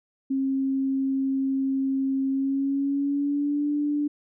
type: tone with pitch glide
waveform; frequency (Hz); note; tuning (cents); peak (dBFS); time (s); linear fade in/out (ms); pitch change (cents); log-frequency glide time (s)
sine; 268.8 to 293.1; C4 to D4; +47 to -3; -22; 0.3-4.08; 10; +150; 2.29-3.7
effects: none